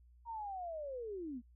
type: linear sweep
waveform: sine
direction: down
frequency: 947 to 222.4 Hz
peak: -40 dBFS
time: 0.25-1.42 s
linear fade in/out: 50 ms
effects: noise-tail reverb RT60 0.1 s tail -25 dB re dry + added 60 Hz sine -60 dBFS peak until 1.55 s